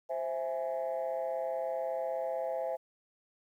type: chord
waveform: sine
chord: C augmented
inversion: none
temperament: equal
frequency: 523.3 / 659.3 / 830.6 Hz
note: C5 / E5 / G#5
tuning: 0 / 0 / 0 cents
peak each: -34 / -34 / -39 dBFS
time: 0.09-2.77 s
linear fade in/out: 20 ms
effects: tanh soft clip ceiling -26 dBFS + 11-bit